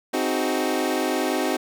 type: chord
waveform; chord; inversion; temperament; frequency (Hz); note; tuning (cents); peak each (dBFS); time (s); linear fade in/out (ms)
25% pulse; Ab dominant seventh; first; equal; 261.6 / 311.1 / 370 / 415.3; C4 / Eb4 / Gb4 / Ab4; 0 / 0 / 0 / 0; -23 / -23 / -23 / -27; 0.13-1.57; 10
effects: none